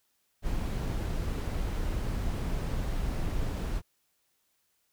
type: noise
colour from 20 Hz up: brown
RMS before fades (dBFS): -31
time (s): 0.42-3.82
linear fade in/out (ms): 50
effects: white hiss -74 dBFS RMS until 4.92 s